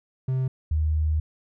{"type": "tone pair in turn", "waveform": ["triangle", "sine"], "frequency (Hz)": [130.3, 77.48], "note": ["C3", "D#2"], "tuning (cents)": [-7, -7], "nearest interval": "major sixth", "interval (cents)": 900, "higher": "first", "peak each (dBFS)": -20, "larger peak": "neither", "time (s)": [[0.28, 0.48], [0.71, 1.2]], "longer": "second", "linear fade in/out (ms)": 5, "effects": []}